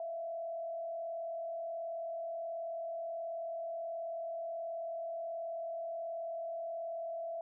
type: tone with frequency modulation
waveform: sine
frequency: 668 Hz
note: E5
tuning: 23 cents sharp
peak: -37 dBFS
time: 0-7.41 s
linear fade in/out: 2 ms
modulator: 38.6 Hz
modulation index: 0.45
effects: none